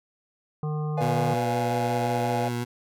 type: harmonic tone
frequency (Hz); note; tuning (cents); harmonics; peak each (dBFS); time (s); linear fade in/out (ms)
151.8; D#3; -42; 1 / 3 / 5 / 7 / 8; -26 / -36 / -40 / -43 / -44; 0.63-1.34; 2
type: chord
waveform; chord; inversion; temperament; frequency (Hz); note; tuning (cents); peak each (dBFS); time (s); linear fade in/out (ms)
triangle; B diminished seventh; none; equal; 493.9 / 587.3 / 698.5 / 830.6; B4 / D5 / F5 / Ab5; 0 / 0 / 0 / 0; -29 / -33 / -28 / -28; 0.97-2.49; 10
type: tone with vibrato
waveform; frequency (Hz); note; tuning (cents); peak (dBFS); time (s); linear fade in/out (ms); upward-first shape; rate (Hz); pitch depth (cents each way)
20% pulse; 120.8; B2; -38; -22; 1-2.65; 20; square; 5.6; 11
effects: none